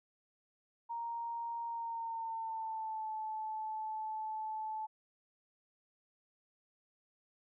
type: tone with pitch glide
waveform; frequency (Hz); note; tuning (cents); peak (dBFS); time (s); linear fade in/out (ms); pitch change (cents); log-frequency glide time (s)
sine; 932.3 to 869.9; A#5 to A5; 0 to -20; -37; 0.89-4.87; 20; -120; 1.66-3.1
effects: none